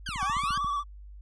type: exponential two-way sweep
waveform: 20% pulse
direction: down then up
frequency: 1655 to 740 to 1655 Hz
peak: -28 dBFS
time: 0.06-0.58 s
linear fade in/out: 5 ms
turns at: 0.23 s
type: click train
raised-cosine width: 5 ms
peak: -27 dBFS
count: 9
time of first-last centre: 0.09-0.646 s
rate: 14.4 Hz
type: tone with vibrato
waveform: triangle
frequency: 1148 Hz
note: D6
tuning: 40 cents flat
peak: -25 dBFS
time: 0.17-0.84 s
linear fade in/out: 50 ms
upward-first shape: square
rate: 16 Hz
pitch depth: 35 cents each way
effects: added 50 Hz sine -43 dBFS peak until 1.21 s + resampled to 22050 Hz

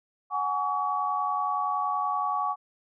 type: chord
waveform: sine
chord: F# suspended second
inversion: none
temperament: equal with one note detuned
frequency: 740 / 830.6 / 1134 Hz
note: F#5 / G#5 / C#6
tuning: 0 / 0 / +39 cents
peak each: -32 / -31 / -27 dBFS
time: 0.3-2.56 s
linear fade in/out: 50 ms
effects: none

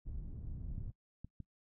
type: low-pass noise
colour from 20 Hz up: pink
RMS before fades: -43 dBFS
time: 0.05-0.92 s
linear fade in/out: 20 ms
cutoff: 110 Hz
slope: 12 dB/octave
type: clicks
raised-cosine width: 5 ms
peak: -34 dBFS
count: 3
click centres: 0.781 / 1.246 / 1.403 s
effects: noise-tail reverb RT60 0.1 s tail -23 dB re dry

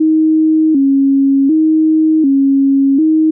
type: tone with vibrato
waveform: sine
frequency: 293.7 Hz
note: D4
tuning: in tune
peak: -7 dBFS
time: 0-3.31 s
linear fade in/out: 10 ms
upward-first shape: square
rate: 0.67 Hz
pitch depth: 120 cents each way
effects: none

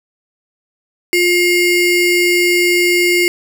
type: ring-modulated tone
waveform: square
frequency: 1243 Hz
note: D#6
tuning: 2 cents flat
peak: -8 dBFS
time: 1.13-3.28 s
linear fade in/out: 0 ms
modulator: 890 Hz
effects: none

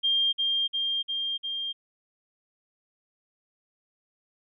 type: tone with echo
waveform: sine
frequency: 3200 Hz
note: G7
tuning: 35 cents sharp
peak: -21 dBFS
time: 0.03-0.33 s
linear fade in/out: 20 ms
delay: 350 ms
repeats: 4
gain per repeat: -2 dB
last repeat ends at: 1.73 s
effects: none

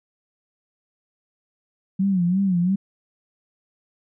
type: tone with vibrato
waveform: sine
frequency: 185 Hz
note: F#3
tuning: in tune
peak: -17 dBFS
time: 1.99-2.76 s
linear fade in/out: 10 ms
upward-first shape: sine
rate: 2.9 Hz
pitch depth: 120 cents each way
effects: none

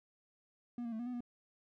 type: tone with pitch steps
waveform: triangle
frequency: 240.6 / 232.9 / 220.7 / 240.4 / 248.7 / 241.4 Hz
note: B3 / A#3 / A3 / B3 / B3 / B3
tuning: -45 / -1 / +5 / -46 / +12 / -39 cents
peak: -36 dBFS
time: 0.78-1.206 s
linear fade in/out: 2 ms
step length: 71 ms
effects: none

